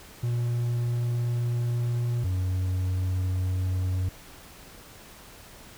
triangle tone pair in turn, 119.7 / 92.33 Hz, A#2 / F#2, +46 / -3 cents, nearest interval major third, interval 449 cents, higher first, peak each -22 dBFS, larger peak neither, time 0.23-2.24 / 2.24-4.09 s, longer first, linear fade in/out 5 ms, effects pink hiss -48 dBFS RMS until 5.77 s

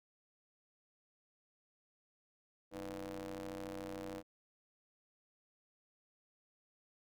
sawtooth ring-modulated tone, 93.4 Hz, F#2, 17 cents sharp, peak -36 dBFS, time 2.71-4.23 s, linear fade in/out 50 ms, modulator 403 Hz, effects none

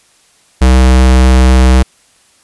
square tone, 64 Hz, C2, 38 cents flat, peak -4 dBFS, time 0.61-1.83 s, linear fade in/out 10 ms, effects white hiss -49 dBFS RMS until 2.43 s + resampled to 24000 Hz

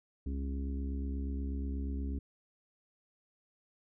harmonic tone, 68.3 Hz, C#2, 25 cents flat, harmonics 1 / 3 / 4 / 5 / 6, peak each -34 / -44 / -42 / -54 / -52 dBFS, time 0.26-2.19 s, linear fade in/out 5 ms, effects none

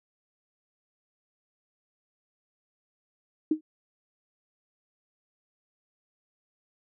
sine tone with exponential decay, 311.1 Hz, D#4, in tune, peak -17 dBFS, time 3.51-3.61 s, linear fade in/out 5 ms, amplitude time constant 21 ms, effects none

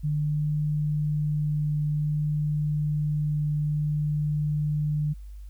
sine tone, 149.9 Hz, D3, 36 cents sharp, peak -23 dBFS, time 0.03-5.14 s, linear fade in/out 20 ms, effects added 50 Hz sine -38 dBFS peak until 5.49 s + white hiss -66 dBFS RMS until 5.49 s

